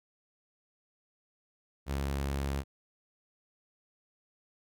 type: tone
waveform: sawtooth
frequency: 69.2 Hz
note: C#2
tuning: 2 cents flat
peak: -27 dBFS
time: 1.86-2.64 s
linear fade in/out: 50 ms
effects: none